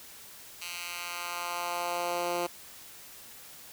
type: tone with high-pass filter sweep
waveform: 10% pulse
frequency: 174.61 Hz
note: F3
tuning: in tune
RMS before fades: -34 dBFS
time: 0.61-2.47 s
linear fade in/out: 10 ms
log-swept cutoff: 2700 to 360 Hz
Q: 1.2
effects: white hiss -49 dBFS RMS until 3.72 s